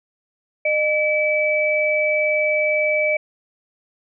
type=tone pair together; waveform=sine; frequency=609.5 / 2301 Hz; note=D#5 / D7; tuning=-36 / -36 cents; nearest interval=octave + major seventh; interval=2300 cents; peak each=-19 dBFS; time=0.65-3.17 s; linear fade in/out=5 ms; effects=none